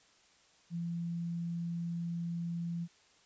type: tone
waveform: sine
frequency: 170 Hz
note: F3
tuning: 46 cents flat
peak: -34 dBFS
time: 0.7-2.88 s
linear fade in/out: 50 ms
effects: white hiss -65 dBFS RMS until 3.25 s + resampled to 16000 Hz